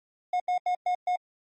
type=tone bursts at uneven times; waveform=triangle; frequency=722 Hz; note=F#5; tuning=43 cents flat; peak=-21 dBFS; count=5; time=0.33-0.4 / 0.48-0.58 / 0.66-0.75 / 0.86-0.95 / 1.07-1.16 s; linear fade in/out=5 ms; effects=MP3 32 kbps